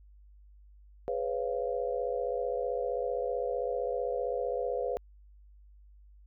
sine chord, C# dominant seventh, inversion second, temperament just, 415.8 / 498.9 / 554.4 / 693 Hz, G#4 / B4 / C#5 / E#5, +2 / +17 / 0 / -14 cents, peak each -37 / -32 / -36 / -38 dBFS, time 1.08-4.97 s, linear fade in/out 0 ms, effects added 50 Hz sine -53 dBFS peak until 6.26 s

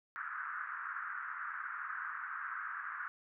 white band-pass noise, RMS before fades -42 dBFS, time 0.16-3.08 s, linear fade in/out 0 ms, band 1200 to 1600 Hz, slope 48 dB/octave, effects none

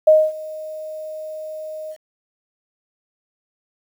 sine tone with ADSR envelope, 622.3 Hz, D#5, in tune, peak -6 dBFS, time 0.07-1.97 s, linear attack 8 ms, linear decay 240 ms, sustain -22 dB, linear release 61 ms, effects 8-bit

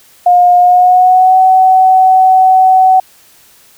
sine tone with pitch glide, 713 to 751.9 Hz, F5 to F#5, +36 to +28 cents, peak -3 dBFS, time 0.26-3 s, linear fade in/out 5 ms, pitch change +92 cents, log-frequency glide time 0.58-1.39 s, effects white hiss -44 dBFS RMS until 3.77 s

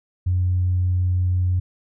sine tone, 90.6 Hz, F#2, 36 cents flat, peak -16 dBFS, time 0.26-1.6 s, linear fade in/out 10 ms, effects tanh soft clip ceiling -12 dBFS

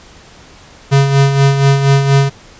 square tone with tremolo, 138.2 Hz, C#3, 5 cents flat, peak -6 dBFS, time 0.91-2.3 s, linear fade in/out 20 ms, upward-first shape sine, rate 4.2 Hz, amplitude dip 55%, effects pink hiss -40 dBFS RMS until 2.59 s + resampled to 16000 Hz

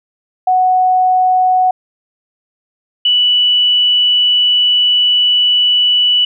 sine tone pair in turn, 740 / 2960 Hz, F#5 / F#7, 0 / 0 cents, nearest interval 2 octaves, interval 2400 cents, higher second, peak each -8 dBFS, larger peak neither, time 0.47-1.71 / 3.05-6.25 s, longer second, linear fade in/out 5 ms, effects none

